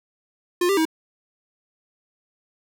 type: tone with pitch steps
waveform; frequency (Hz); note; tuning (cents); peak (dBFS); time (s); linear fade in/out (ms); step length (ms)
square; 353.7 / 395.4 / 319.7; F4 / G4 / D#4; +22 / +15 / +47; -18; 0.61-0.853; 5; 81
effects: none

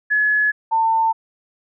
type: tone pair in turn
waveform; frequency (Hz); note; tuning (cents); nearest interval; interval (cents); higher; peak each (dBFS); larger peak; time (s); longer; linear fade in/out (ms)
sine; 1700 / 897.7; G#6 / A5; +40 / +34; major seventh; 1106; first; -14; neither; 0.1-0.52 / 0.71-1.13; neither; 20
effects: none

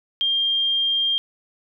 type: tone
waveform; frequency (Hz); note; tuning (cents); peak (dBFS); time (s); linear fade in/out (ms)
sine; 3201; G7; +36; -18; 0.21-1.18; 0
effects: none

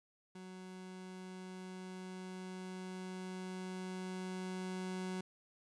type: tone with level ramp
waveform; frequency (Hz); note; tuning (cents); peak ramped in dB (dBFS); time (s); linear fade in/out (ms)
30% pulse; 185.4; F#3; +4; -46 to -36; 0.35-5.21; 5
effects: resampled to 22050 Hz + 13-bit

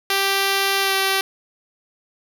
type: tone with pitch glide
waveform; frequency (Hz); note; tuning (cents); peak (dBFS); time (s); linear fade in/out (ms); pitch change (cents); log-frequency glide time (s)
5% pulse; 392 to 387.3; G4 to G4; 0 to -21; -6; 0.1-1.21; 2; -21; 0.81-0.94
effects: none

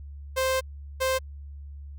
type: tone pair in turn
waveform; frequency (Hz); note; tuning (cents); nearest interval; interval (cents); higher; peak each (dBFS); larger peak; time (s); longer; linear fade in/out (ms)
sawtooth; 523.3 / 523.3; C5 / C5; 0 / 0; unison; 0; neither; -19; neither; 0.36-0.61 / 1-1.19; first; 20
effects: added 71 Hz sine -38 dBFS peak until 1.98 s

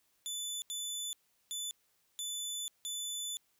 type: tone bursts at uneven times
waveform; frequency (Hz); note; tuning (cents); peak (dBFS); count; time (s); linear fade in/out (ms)
20% pulse; 3500; A7; -10; -31; 5; 0.26-0.62 / 0.7-1.13 / 1.51-1.71 / 2.19-2.68 / 2.85-3.37; 0
effects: white hiss -74 dBFS RMS until 3.59 s

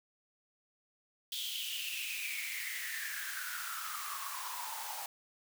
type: noise with high-pass filter sweep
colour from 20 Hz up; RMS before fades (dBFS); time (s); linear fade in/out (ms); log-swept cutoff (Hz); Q
white; -40; 1.32-5.06; 2; 3400 to 800; 8.6
effects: none

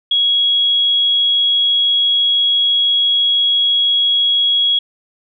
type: tone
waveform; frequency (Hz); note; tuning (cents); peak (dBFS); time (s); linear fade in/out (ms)
sine; 3322; G#7; 0; -11; 0.11-4.79; 5
effects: none

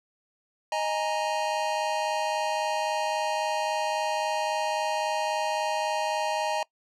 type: chord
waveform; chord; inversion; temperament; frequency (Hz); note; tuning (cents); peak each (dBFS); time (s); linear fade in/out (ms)
square; D# suspended fourth; none; just; 622.3 / 829.7 / 933.4; D#5 / G#5 / A#5; 0 / -2 / +2; -31; 0.72-6.63; 2
effects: noise-tail reverb RT60 0.1 s tail -22 dB re dry + low-pass 7000 Hz 12 dB/octave

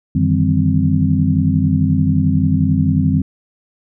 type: tone cluster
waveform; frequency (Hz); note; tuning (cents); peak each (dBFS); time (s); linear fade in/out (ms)
sine; 90.5 / 149.5 / 160.8 / 196.2 / 260.1; F#2 / D3 / E3 / G3 / C4; -38 / +31 / -43 / +2 / -10; -18; 0.15-3.22; 5
effects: none

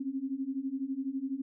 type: beating tone pair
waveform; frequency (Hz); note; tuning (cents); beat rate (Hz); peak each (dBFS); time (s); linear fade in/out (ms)
sine; 261.6 / 273.6; C4 / C#4; 0 / -23; 12; -36 / -34; 0-1.42; 10
effects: none

